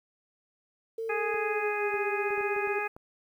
sine tone with pitch glide, 451 to 399.5 Hz, A4 to G4, +43 to +33 cents, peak -31 dBFS, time 0.98-2.79 s, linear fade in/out 5 ms, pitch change -210 cents, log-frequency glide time 1.31-1.97 s
harmonic tone, 415.3 Hz, G#4, in tune, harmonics 1 / 2 / 3 / 4 / 5 / 6, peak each -35 / -35 / -38 / -36 / -40 / -35 dBFS, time 1.09-2.88 s, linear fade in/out 10 ms
clicks, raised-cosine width 1 ms, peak -33 dBFS, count 8, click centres 1.343 / 1.941 / 2.306 / 2.378 / 2.409 / 2.564 / 2.674 / 2.965 s
effects 10-bit

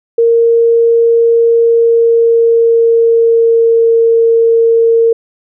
sine tone with pitch glide, 463.3 to 458.5 Hz, A#4 to A#4, -11 to -29 cents, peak -5 dBFS, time 0.18-5.13 s, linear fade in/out 5 ms, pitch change -18 cents, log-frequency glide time 1.59-3.89 s, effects none

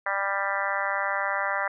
harmonic tone, 197.4 Hz, G3, 12 cents sharp, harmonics 3 / 4 / 5 / 6 / 7 / 8 / 9 / 10, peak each -33 / -33 / -33 / -33 / -33 / -33 / -33 / -33 dBFS, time 0.06-1.68 s, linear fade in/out 5 ms, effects none

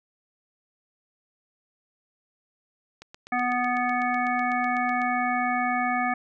click train, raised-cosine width 0.2 ms, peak -25 dBFS, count 17, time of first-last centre 3.02-5.018 s, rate 8.01 Hz
harmonic tone, 246.9 Hz, B3, in tune, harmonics 1 / 3 / 5 / 7 / 9, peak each -30 / -26 / -30 / -31 / -31 dBFS, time 3.32-6.14 s, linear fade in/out 5 ms
effects none

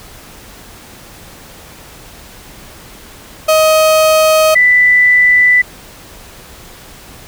35% pulse / sine tone pair in turn, 629 / 1985.4 Hz, D#5 / B6, +19 / +9 cents, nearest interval octave + minor sixth, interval 1990 cents, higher second, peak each -5 dBFS, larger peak neither, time 3.48-4.55 / 4.55-5.62 s, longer neither, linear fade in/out 10 ms, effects pink hiss -36 dBFS RMS until 7.27 s

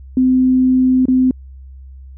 sine tone with dropouts, 256.9 Hz, C4, 32 cents flat, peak -9 dBFS, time 0.17-1.31 s, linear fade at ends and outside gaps 2 ms, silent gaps 1.055-1.083 s, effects added 66 Hz sine -33 dBFS peak until 2.17 s

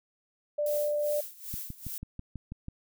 sine tone, 591 Hz, D5, 11 cents sharp, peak -26 dBFS, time 0.58-1.21 s, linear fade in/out 10 ms
violet noise with tremolo, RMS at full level -37 dBFS, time 0.66-1.98 s, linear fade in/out 2 ms, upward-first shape sine, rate 2.5 Hz, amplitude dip 85%
click train, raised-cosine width 5 ms, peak -26 dBFS, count 8, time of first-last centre 1.54-2.684 s, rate 6.12 Hz
effects none

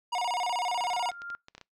square tone with vibrato, 830.6 Hz, G#5, in tune, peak -28 dBFS, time 0.12-1.11 s, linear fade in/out 10 ms, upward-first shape square, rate 16 Hz, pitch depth 240 cents each way
sine tone with exponential growth, 1397 Hz, F6, in tune, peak -33 dBFS, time 0.52-1.35 s, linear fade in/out 0 ms, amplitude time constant 180 ms
clicks, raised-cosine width 0.2 ms, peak -29 dBFS, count 12, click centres 0.814 / 0.848 / 0.906 / 0.938 / 0.969 / 1.116 / 1.219 / 1.302 / 1.484 / 1.55 / 1.58 / 1.613 s
effects noise-tail reverb RT60 0.2 s tail -26 dB re dry + low-pass 7000 Hz 12 dB/octave

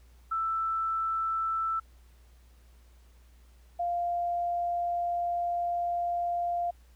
sine tone pair in turn, 1325 / 697 Hz, E6 / F5, +9 / -4 cents, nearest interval major seventh, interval 1113 cents, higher first, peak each -27 dBFS, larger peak neither, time 0.31-1.8 / 3.79-6.71 s, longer second, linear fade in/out 10 ms, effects added 60 Hz sine -54 dBFS peak until 6.95 s + pink hiss -66 dBFS RMS until 6.95 s

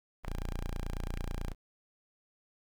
sawtooth tone, 29.14 Hz, A#0, in tune, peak -30 dBFS, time 0.23-1.55 s, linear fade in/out 50 ms
clicks, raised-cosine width 0.5 ms, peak -26 dBFS, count 2, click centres 0.248 / 1.174 s
effects 10-bit

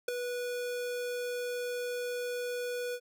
square tone with ADSR envelope, 489.6 Hz, B4, 15 cents flat, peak -25 dBFS, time 0.08-3 s, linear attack 6 ms, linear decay 4 ms, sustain -9 dB, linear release 61 ms, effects none

